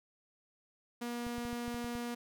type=tone; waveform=sawtooth; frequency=239.1 Hz; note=A#3; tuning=44 cents sharp; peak=-33 dBFS; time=1.01-2.15 s; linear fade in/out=10 ms
type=clicks; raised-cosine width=5 ms; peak=-34 dBFS; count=8; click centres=1.267 / 1.382 / 1.452 / 1.53 / 1.68 / 1.745 / 1.845 / 1.953 s
effects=none